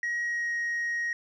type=tone with pitch glide; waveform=sine; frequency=1897 to 1881.7 Hz; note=A#6 to A#6; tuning=+30 to +16 cents; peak=-25 dBFS; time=0.03-1.13 s; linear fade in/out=2 ms; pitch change=-14 cents; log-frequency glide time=0.23-0.54 s; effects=tanh soft clip ceiling -26 dBFS + 11-bit